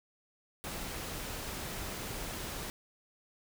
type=noise; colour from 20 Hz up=pink; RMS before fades=-40 dBFS; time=0.64-2.7 s; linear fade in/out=0 ms; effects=none